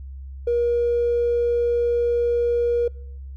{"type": "tone with tanh clipping", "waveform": "triangle", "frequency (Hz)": 476, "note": "A#4", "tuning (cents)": 36, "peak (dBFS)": -17, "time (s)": [0.47, 2.88], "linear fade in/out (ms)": 5, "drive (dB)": 1, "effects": ["noise-tail reverb RT60 0.8 s tail -26 dB re dry", "added 67 Hz sine -33 dBFS peak until 3.36 s"]}